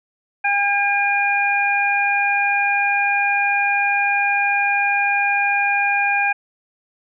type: harmonic tone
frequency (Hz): 807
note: G#5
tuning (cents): -50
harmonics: 1 / 2 / 3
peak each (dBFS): -20 / -21 / -19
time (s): 0.44-6.33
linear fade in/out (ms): 10
effects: none